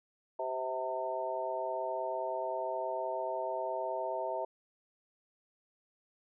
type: harmonic tone with a mistuned harmonic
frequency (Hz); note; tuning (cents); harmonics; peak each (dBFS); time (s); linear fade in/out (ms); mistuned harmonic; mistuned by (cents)
129.5; C3; -17; 3 / 4 / 5 / 6 / 7; -42 / -40 / -36 / -48 / -38; 0.39-4.45; 5; 6; -32
effects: none